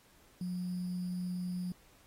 sine tone with sample-and-hold, 180 Hz, F#3, 47 cents flat, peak -34 dBFS, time 0.41-1.72 s, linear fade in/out 2 ms, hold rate 4900 Hz, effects pink hiss -64 dBFS RMS until 2.06 s + AAC 48 kbps

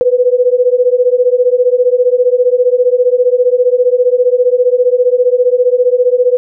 sine beating tone pair, 489 / 504 Hz, B4 / B4, -17 / +35 cents, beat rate 15 Hz, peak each -10 dBFS, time 0.01-6.37 s, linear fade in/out 0 ms, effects none

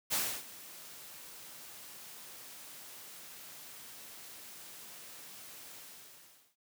white noise with ADSR envelope, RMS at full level -31 dBFS, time 0.1-6.56 s, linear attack 29 ms, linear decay 300 ms, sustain -19 dB, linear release 800 ms, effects high-pass 100 Hz 12 dB/octave

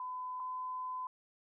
sine tone pair in turn, 1009 / 1014.8 Hz, B5 / B5, +37 / +47 cents, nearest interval unison, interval 10 cents, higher second, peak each -38 / -37 dBFS, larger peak second, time 0-0.4 / 0.4-1.07 s, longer second, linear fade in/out 2 ms, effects none

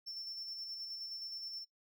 triangle tone with tremolo, 5390 Hz, E8, 38 cents sharp, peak -40 dBFS, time 0.06-1.65 s, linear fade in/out 20 ms, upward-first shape square, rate 9.5 Hz, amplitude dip 30%, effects noise-tail reverb RT60 0.1 s tail -20 dB re dry

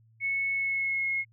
sine tone with pitch glide, 2202 to 2164 Hz, C#7 to C#7, -12 to -42 cents, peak -26 dBFS, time 0.2-1.25 s, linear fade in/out 50 ms, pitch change -30 cents, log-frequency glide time 0.54-1.07 s, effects added 112 Hz sine -58 dBFS peak until 1.32 s

